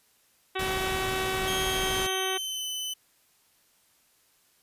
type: harmonic tone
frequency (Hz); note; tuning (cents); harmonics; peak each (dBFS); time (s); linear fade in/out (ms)
378.3; F#4; +38; 1 / 2 / 3 / 4 / 5 / 6 / 7 / 8 / 9 / 10; -32 / -35 / -37 / -38 / -39 / -40 / -40 / -41 / -42 / -42; 0.55-2.38; 10
type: noise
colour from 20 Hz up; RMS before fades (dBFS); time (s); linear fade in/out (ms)
pink; -34; 0.59-2.07; 5
type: tone with pitch glide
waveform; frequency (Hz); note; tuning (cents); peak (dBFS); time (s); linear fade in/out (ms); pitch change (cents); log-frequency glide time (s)
sawtooth; 3225 to 3026; G7 to F#7; +48 to +38; -28; 1.47-2.94; 10; -110; 1.67-2.66
effects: white hiss -65 dBFS RMS until 4.62 s + resampled to 32000 Hz